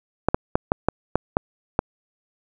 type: clicks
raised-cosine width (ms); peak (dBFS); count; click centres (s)
1; -3; 8; 0.286 / 0.345 / 0.555 / 0.719 / 0.886 / 1.156 / 1.369 / 1.791
effects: none